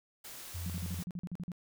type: noise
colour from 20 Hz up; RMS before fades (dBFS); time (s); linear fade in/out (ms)
white; -47; 0.24-1.04; 10
type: tone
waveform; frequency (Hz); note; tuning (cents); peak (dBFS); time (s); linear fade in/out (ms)
sine; 87.1; F2; -4; -37; 0.54-1.01; 10
type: tone bursts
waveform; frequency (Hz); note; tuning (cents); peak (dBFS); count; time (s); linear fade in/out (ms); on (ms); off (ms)
sine; 176.5; F3; +19; -36; 11; 0.66-1.518; 0; 38; 44
effects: none